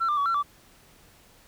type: tone with pitch steps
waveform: sine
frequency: 1351 / 1190 / 1134 / 1354 / 1159 Hz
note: E6 / D6 / C#6 / E6 / D6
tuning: +42 / +22 / +39 / +46 / -23 cents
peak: -20 dBFS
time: 0-0.43 s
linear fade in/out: 20 ms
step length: 86 ms
effects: tanh soft clip ceiling -20 dBFS + pink hiss -56 dBFS RMS until 1.47 s